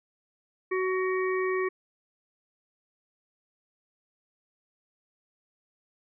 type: harmonic tone with a mistuned harmonic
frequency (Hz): 373.4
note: F#4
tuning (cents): +16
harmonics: 1 / 3 / 5 / 6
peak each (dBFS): -26 / -34 / -35 / -38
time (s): 0.71-1.69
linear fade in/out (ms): 10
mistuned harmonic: 6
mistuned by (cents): +18
effects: none